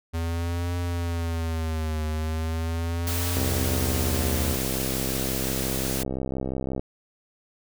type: tone with vibrato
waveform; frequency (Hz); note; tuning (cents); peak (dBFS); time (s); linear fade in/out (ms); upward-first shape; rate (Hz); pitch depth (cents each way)
square; 82.41; E2; 0; -26; 0.13-4.56; 20; triangle; 0.39; 110
type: noise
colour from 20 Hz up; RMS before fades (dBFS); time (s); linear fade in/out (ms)
white; -31; 3.07-6.03; 0
type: click train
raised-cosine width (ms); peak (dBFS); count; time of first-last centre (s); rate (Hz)
2; -16; 226; 3.37-6.795; 65.7
effects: none